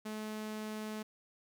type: tone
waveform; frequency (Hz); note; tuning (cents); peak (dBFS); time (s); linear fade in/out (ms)
sawtooth; 215.2; A3; -38; -35; 0.05-1.03; 10
effects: none